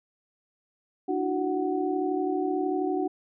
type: tone cluster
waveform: sine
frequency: 299.7 / 332.5 / 371 / 743 Hz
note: D4 / E4 / F#4 / F#5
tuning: +35 / +15 / +5 / +7 cents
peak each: -29 / -35 / -28 / -32 dBFS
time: 1.08-3.08 s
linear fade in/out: 10 ms
effects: none